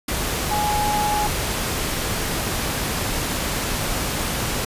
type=tone in noise; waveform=sine; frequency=837 Hz; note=G#5; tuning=13 cents sharp; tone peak=-20 dBFS; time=0.51-1.27 s; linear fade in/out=5 ms; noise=pink; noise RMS=-24 dBFS; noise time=0.08-4.65 s; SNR=+1 dB; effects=resampled to 32000 Hz